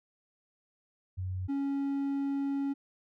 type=tone pair in turn; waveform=sine / triangle; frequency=92.7 / 277.8 Hz; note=F#2 / C#4; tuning=+4 / +4 cents; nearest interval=octave + perfect fifth; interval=1900 cents; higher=second; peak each=-32 / -27 dBFS; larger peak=second; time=1.17-1.48 / 1.48-2.74 s; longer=second; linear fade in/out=20 ms; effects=none